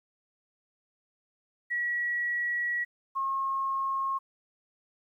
sine tone pair in turn, 1925 / 1080.4 Hz, B6 / C#6, -45 / -45 cents, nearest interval minor seventh, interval 1000 cents, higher first, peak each -27 dBFS, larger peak neither, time 1.7-2.85 / 3.15-4.19 s, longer first, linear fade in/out 20 ms, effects 11-bit

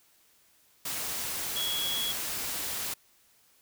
sine tone in noise, 3341 Hz, G#7, 10 cents sharp, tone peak -30 dBFS, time 1.56-2.12 s, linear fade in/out 5 ms, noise white, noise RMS -34 dBFS, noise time 0.85-2.94 s, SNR +1 dB, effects white hiss -64 dBFS RMS until 3.61 s

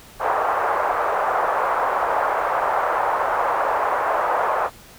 white band-pass noise, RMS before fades -21 dBFS, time 0.19-4.7 s, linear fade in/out 50 ms, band 530 to 1200 Hz, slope 24 dB/octave, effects pink hiss -45 dBFS RMS until 4.98 s

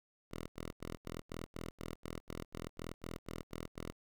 5% pulse tone bursts, 41.38 Hz, E1, 7 cents sharp, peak -31 dBFS, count 15, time 0.31-3.924 s, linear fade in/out 10 ms, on 170 ms, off 76 ms, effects none

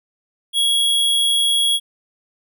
square tone, 3322 Hz, G#7, in tune, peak -15 dBFS, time 0.53-1.8 s, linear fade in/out 50 ms, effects none

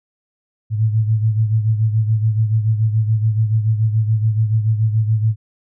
sine beating tone pair, 108.6 / 115.6 Hz, A2 / A#2, -22 / -14 cents, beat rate 7 Hz, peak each -14 / -21 dBFS, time 0.7-5.36 s, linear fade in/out 50 ms, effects none

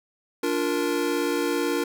square chord, Bb major, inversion first, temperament just, 291.4 / 349.6 / 466.2 Hz, D4 / F4 / Bb4, -13 / +2 / 0 cents, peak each -28 dBFS, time 0.43-1.84 s, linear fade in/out 5 ms, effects none

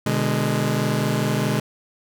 sawtooth chord, G# diminished, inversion first, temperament just, 124.59 / 149.51 / 207.7 Hz, B2 / D3 / G#3, +16 / +31 / 0 cents, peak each -20 dBFS, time 0.06-1.6 s, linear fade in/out 5 ms, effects none

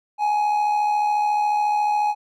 triangle tone with amplitude modulation, 837 Hz, G#5, 13 cents sharp, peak -14 dBFS, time 0.18-2.15 s, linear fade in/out 50 ms, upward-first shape sine, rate 74.1 Hz, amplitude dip 40%, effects none

